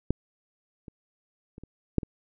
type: clicks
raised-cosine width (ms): 3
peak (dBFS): -10 / -29 / -30 / -30 / -8 / -23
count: 6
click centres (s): 0.106 / 0.882 / 1.581 / 1.636 / 1.983 / 2.032
effects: none